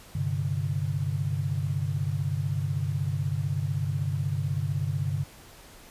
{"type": "chord", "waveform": "sine", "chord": "G suspended fourth", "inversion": "none", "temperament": "equal", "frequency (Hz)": [98, 130.81, 146.83], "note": ["G2", "C3", "D3"], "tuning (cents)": [0, 0, 0], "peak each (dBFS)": [-30, -31, -29], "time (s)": [0.15, 5.24], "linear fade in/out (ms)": 5, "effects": ["pink hiss -50 dBFS RMS until 5.9 s", "resampled to 32000 Hz"]}